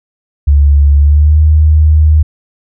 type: tone with pitch glide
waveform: sine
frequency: 71.5 to 77.08 Hz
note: D2 to D#2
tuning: -46 to -16 cents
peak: -3 dBFS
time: 0.47-2.23 s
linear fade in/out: 10 ms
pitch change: +130 cents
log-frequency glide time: 0.97-1.4 s
effects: none